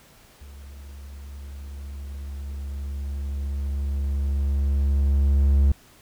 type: tone with level ramp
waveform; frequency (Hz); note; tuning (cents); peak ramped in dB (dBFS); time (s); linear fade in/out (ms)
triangle; 69.7; C#2; +10; -38 to -12; 0.41-5.72; 5
effects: pink hiss -53 dBFS RMS until 6.01 s